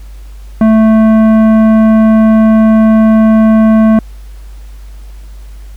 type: tone with tanh clipping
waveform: sine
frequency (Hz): 220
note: A3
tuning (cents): 0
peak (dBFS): -5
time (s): 0.61-3.99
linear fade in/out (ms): 2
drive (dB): 13
effects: added 50 Hz sine -26 dBFS peak until 5.76 s + pink hiss -45 dBFS RMS until 5.76 s